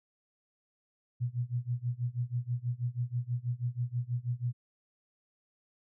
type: tone with tremolo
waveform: sine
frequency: 121.9 Hz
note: B2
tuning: 22 cents flat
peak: -27 dBFS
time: 1.2-4.53 s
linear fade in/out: 20 ms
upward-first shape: sine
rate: 6.2 Hz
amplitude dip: 95%
effects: none